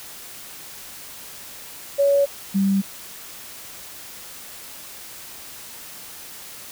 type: tone pair in turn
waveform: sine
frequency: 562 / 195.74 Hz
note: C#5 / G3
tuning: +24 / -2 cents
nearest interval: octave + tritone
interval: 1826 cents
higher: first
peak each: -14 / -16 dBFS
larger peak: first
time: 1.98-2.26 / 2.54-2.82 s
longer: neither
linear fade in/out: 20 ms
effects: white hiss -39 dBFS RMS until 6.71 s